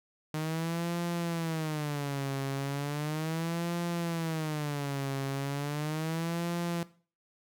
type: tone with vibrato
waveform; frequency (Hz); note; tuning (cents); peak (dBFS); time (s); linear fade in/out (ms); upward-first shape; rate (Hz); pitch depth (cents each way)
sawtooth; 153.4; D#3; -24; -27; 0.34-6.83; 2; sine; 0.36; 200
effects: noise-tail reverb RT60 0.4 s tail -17 dB re dry